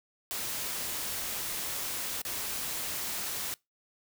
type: noise with dropouts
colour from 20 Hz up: white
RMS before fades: -35 dBFS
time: 0.31-3.54 s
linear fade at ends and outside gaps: 0 ms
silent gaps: 2.217-2.251 s
effects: noise-tail reverb RT60 0.2 s tail -24 dB re dry